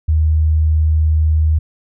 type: tone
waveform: sine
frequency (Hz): 78.1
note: D#2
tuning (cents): +7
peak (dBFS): -10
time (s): 0.08-1.59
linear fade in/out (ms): 10
effects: none